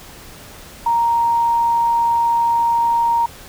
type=tone; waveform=sine; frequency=933 Hz; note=A#5; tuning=1 cent sharp; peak=-13 dBFS; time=0.86-3.26 s; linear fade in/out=5 ms; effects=pink hiss -39 dBFS RMS until 3.48 s